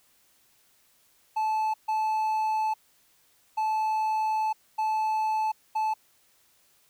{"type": "tone bursts at uneven times", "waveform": "triangle", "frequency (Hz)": 870, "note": "A5", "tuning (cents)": -20, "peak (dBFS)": -22, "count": 5, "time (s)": [[1.36, 1.74], [1.88, 2.74], [3.57, 4.53], [4.78, 5.52], [5.75, 5.94]], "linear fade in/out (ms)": 10, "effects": ["white hiss -64 dBFS RMS until 6.89 s"]}